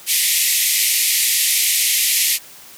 white band-pass noise, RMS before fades -17 dBFS, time 0.06-2.39 s, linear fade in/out 50 ms, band 1900 to 14000 Hz, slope 96 dB/octave, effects white hiss -41 dBFS RMS until 2.77 s + high-pass 80 Hz 12 dB/octave

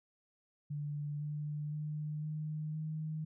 sine tone with pitch steps, 146.83 / 149.05 / 151.31 / 153.6 / 155.92 Hz, D3 / D3 / D#3 / D#3 / D#3, 0 / +26 / -48 / -22 / +4 cents, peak -36 dBFS, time 0.7-3.25 s, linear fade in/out 10 ms, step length 510 ms, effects none

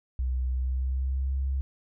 sine tone with pitch glide, 63.4 to 67.09 Hz, B1 to C2, +46 to +44 cents, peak -25 dBFS, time 0.19-1.61 s, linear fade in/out 0 ms, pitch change +98 cents, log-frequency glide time 0.5-1.36 s, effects none

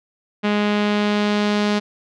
sawtooth tone with low-pass filter sweep, 207.7 Hz, G#3, in tune, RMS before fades -19 dBFS, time 0.43-1.8 s, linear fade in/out 20 ms, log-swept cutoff 3000 to 4500 Hz, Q 1.4, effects none

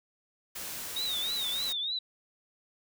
white noise, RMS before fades -39 dBFS, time 0.55-1.73 s, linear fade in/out 10 ms
sine tone with vibrato, 3729 Hz, A#7, in tune, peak -30 dBFS, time 0.96-1.99 s, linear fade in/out 5 ms, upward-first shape triangle, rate 3.3 Hz, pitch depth 150 cents each way
effects none

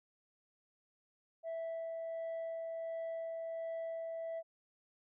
sine tone with tremolo, 658 Hz, E5, 3 cents flat, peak -35 dBFS, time 1.43-4.43 s, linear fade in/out 50 ms, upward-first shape sine, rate 1.4 Hz, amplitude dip 25%, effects tanh soft clip ceiling -37 dBFS

